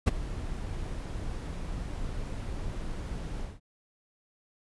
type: noise with ADSR envelope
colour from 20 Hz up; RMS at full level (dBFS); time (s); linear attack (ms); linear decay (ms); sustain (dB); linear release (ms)
brown; -17; 0.06-3.6; 20; 17; -18; 190
effects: resampled to 24000 Hz